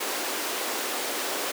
pink high-pass noise, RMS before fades -30 dBFS, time 0-1.52 s, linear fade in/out 10 ms, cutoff 320 Hz, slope 24 dB/octave, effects none

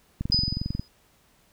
click train, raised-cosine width 5 ms, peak -16 dBFS, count 14, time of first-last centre 0.21-0.796 s, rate 22.2 Hz
sine tone with exponential decay, 4981 Hz, D#8, 1 cent sharp, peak -17 dBFS, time 0.32-0.88 s, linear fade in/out 2 ms, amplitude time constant 120 ms
effects pink hiss -62 dBFS RMS until 1.52 s

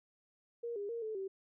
sine tone with pitch steps, 470.4 / 406 / 465.4 / 436 / 385.9 Hz, A#4 / G#4 / A#4 / A4 / G4, +16 / -39 / -3 / -16 / -27 cents, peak -37 dBFS, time 0.63-1.28 s, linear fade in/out 10 ms, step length 130 ms, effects none

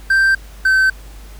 triangle tone pair in turn, 1568 / 1539.3 Hz, G6 / G6, 0 / -32 cents, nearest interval unison, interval 32 cents, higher first, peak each -8 dBFS, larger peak neither, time 0.1-0.35 / 0.65-0.9 s, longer neither, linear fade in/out 5 ms, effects added 50 Hz sine -34 dBFS peak until 1.39 s + pink hiss -44 dBFS RMS until 1.39 s

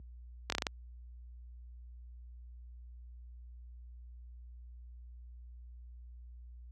slowing click train, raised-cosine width 0.2 ms, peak -14 dBFS, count 6, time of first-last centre 0.5-0.668 s, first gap 23 ms, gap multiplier 1.19, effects added 60 Hz sine -32 dBFS peak until 6.71 s + high-pass 150 Hz 12 dB/octave

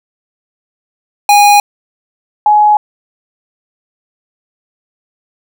square / sine tone pair in turn, 821 / 840.7 Hz, G#5 / G#5, -20 / +21 cents, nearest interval unison, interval 41 cents, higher second, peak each -4 dBFS, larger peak neither, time 1.29-1.6 / 2.46-2.77 s, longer neither, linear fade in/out 2 ms, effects none

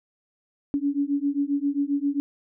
sine beating tone pair, 280 / 287.5 Hz, C#4 / D4, +18 / -37 cents, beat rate 7.5 Hz, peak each -25 dBFS, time 0.74-2.2 s, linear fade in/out 0 ms, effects none

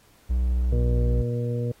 triangle tone with pitch glide, 61.74 to 59.05 Hz, B1 to A#1, 0 to +23 cents, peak -18 dBFS, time 0.29-1.23 s, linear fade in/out 20 ms, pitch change -77 cents, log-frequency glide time 0.76-0.94 s
harmonic tone, 120 Hz, B2, 49 cents flat, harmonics 1 / 2 / 3 / 4 / 5, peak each -25 / -33 / -39 / -31 / -43 dBFS, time 0.72-1.72 s, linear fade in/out 5 ms
effects pink hiss -58 dBFS RMS until 1.8 s + AAC 48 kbps

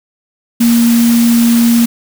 sine tone in noise, 234.1 Hz, A#3, 8 cents sharp, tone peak -6 dBFS, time 0.6-1.86 s, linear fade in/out 10 ms, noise white, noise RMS -20 dBFS, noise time 0.6-1.86 s, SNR +11 dB, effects none

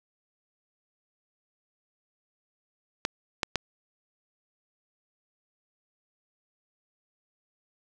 clicks, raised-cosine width 0.2 ms, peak -8 dBFS, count 3, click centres 3.051 / 3.432 / 3.557 s, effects none

